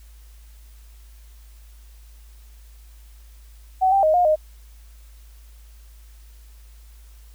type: tone with pitch steps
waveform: sine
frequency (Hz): 753 / 785 / 624 / 713 / 618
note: F#5 / G5 / D#5 / F5 / D#5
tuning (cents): +30 / +2 / +5 / +36 / -12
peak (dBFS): -14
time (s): 3.81-4.36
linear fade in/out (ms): 20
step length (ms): 110
effects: added 54 Hz sine -43 dBFS peak until 7.34 s + white hiss -57 dBFS RMS until 7.34 s